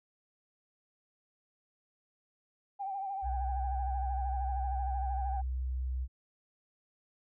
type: tone with vibrato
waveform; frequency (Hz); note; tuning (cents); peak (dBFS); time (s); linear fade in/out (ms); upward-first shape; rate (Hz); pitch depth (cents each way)
sine; 784; G5; 0; -34; 2.79-5.42; 20; sine; 13; 53
type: tone with pitch glide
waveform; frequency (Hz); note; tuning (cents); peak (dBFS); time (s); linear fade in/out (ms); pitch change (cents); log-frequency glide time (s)
sine; 63 to 63.92; B1 to C2; +35 to -40; -31; 3.22-6.08; 50; +25; 3.33-3.58
effects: tanh soft clip ceiling -24 dBFS